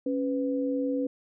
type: tone pair together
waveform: sine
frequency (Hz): 275.8 / 498.4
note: C#4 / B4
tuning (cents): -9 / +16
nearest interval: minor seventh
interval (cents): 1025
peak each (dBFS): -27 / -30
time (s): 0.06-1.07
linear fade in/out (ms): 5
effects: none